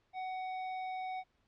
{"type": "tone with hard clipping", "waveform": "sine", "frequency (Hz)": 747, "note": "F#5", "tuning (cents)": 16, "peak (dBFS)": -39, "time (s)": [0.13, 1.24], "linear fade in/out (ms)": 50, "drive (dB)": 10, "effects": ["pink hiss -75 dBFS RMS until 1.47 s", "low-pass 4000 Hz 12 dB/octave"]}